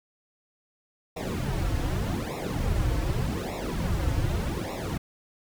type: noise with flanger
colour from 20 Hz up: brown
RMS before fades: -28 dBFS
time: 1.16-4.98 s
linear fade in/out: 10 ms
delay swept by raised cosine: 0.64 to 5.04 ms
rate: 0.84 Hz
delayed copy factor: -0.95
effects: none